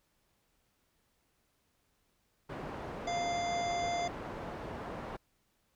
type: low-pass noise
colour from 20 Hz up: white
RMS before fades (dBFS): -42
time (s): 2.49-5.17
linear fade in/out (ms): 10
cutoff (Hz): 830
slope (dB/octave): 12
type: harmonic tone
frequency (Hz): 696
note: F5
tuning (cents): -6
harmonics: 1 / 3 / 5 / 7 / 9 / 10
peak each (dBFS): -32 / -42 / -46 / -49 / -51 / -52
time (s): 3.07-4.08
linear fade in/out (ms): 5
effects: pink hiss -75 dBFS RMS until 5.75 s